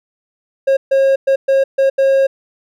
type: tone bursts at uneven times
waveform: triangle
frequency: 541 Hz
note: C#5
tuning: 42 cents flat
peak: -7 dBFS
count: 6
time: 0.67-0.77 / 0.91-1.16 / 1.27-1.36 / 1.48-1.64 / 1.78-1.9 / 1.98-2.27 s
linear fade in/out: 10 ms
effects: none